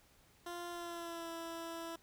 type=tone with pitch glide; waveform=15% pulse; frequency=347.7 to 332.2 Hz; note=F4 to E4; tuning=-8 to +13 cents; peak=-36 dBFS; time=0.46-1.96 s; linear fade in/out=5 ms; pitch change=-79 cents; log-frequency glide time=0.71-1.3 s; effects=pink hiss -67 dBFS RMS until 2.02 s